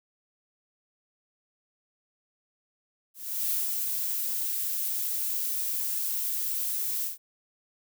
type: noise with ADSR envelope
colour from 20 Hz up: violet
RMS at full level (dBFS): -27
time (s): 3.14-7.18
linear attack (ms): 370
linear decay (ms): 160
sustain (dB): -3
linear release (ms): 140
effects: none